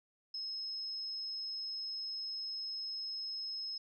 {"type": "tone", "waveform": "sine", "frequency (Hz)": 5170, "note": "E8", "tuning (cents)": -34, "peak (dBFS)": -38, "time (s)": [0.34, 3.78], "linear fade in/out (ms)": 5, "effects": []}